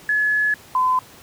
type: tone pair in turn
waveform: sine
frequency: 1704 / 1019.1 Hz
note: G#6 / C6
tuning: +44 / -46 cents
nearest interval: major sixth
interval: 890 cents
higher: first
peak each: -16 / -15 dBFS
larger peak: second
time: 0.09-0.54 / 0.75-0.99 s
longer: first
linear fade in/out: 2 ms
effects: pink hiss -45 dBFS RMS until 1.22 s + high-pass 80 Hz 12 dB/octave